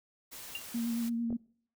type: noise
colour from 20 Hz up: white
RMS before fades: -46 dBFS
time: 0.31-1.1 s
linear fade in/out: 20 ms
type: tone with exponential decay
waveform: sine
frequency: 2794 Hz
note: F7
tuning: in tune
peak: -31 dBFS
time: 0.55-0.64 s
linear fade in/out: 2 ms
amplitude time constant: 18 ms
type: tone with vibrato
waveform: sine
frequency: 233.1 Hz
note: A#3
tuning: in tune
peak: -30 dBFS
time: 0.74-1.37 s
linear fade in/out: 10 ms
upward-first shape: sine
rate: 8.9 Hz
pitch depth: 23 cents each way
type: clicks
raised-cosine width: 2 ms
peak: -29 dBFS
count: 2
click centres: 1.305 / 1.327 s
effects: noise-tail reverb RT60 0.6 s tail -24 dB re dry